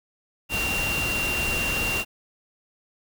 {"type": "tone in noise", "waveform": "sine", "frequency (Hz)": 2763, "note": "F7", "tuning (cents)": -19, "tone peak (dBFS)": -25, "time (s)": [0.49, 2.05], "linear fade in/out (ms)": 50, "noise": "pink", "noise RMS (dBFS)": -29, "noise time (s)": [0.49, 2.05], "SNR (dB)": 1, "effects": []}